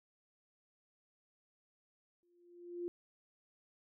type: tone with exponential growth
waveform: sine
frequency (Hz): 349.2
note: F4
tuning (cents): 0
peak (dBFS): -35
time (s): 2.23-2.88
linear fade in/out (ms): 0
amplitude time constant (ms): 140
effects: none